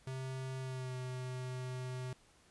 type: tone with pitch glide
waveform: square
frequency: 131.3 to 127.49 Hz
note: C3 to C3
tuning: +6 to -45 cents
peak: -40 dBFS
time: 0.07-2.13 s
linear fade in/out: 2 ms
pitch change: -51 cents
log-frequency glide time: 0.6-0.95 s
effects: pink hiss -66 dBFS RMS until 2.5 s + resampled to 24000 Hz